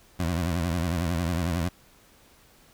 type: tone with vibrato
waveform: 20% pulse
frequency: 85.4 Hz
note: F2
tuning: 38 cents flat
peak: -20 dBFS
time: 0.19-1.69 s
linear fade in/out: 10 ms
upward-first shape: triangle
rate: 11 Hz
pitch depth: 150 cents each way
effects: pink hiss -57 dBFS RMS until 2.73 s